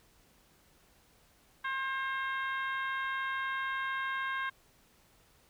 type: harmonic tone with a mistuned harmonic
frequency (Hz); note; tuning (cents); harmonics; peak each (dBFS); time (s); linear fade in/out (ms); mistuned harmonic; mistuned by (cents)
533; C5; +32; 2 / 3 / 4 / 5 / 6 / 7; -36 / -35 / -42 / -50 / -49 / -50; 1.64-4.5; 10; 5; +24
effects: pink hiss -65 dBFS RMS until 5.49 s